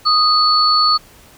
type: tone pair together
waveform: sine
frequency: 1244.5 / 4435 Hz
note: D#6 / C#8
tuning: 0 / 0 cents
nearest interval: octave + minor seventh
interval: 2200 cents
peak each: -13 dBFS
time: 0.05-0.98 s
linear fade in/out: 20 ms
effects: pink hiss -45 dBFS RMS until 1.37 s